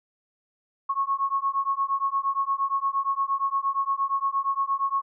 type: beating tone pair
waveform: sine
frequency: 1093 / 1101.6 Hz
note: C#6 / C#6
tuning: -25 / -11 cents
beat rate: 8.6 Hz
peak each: -26 dBFS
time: 0.89-5.02 s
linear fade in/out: 10 ms
effects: none